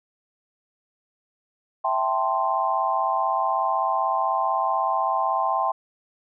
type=chord; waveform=sine; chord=A minor seventh; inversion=second; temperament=equal; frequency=659.3 / 784 / 880 / 1046.5 Hz; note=E5 / G5 / A5 / C6; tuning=0 / 0 / 0 / 0 cents; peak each=-28 / -25 / -28 / -24 dBFS; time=1.84-5.72 s; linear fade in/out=10 ms; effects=none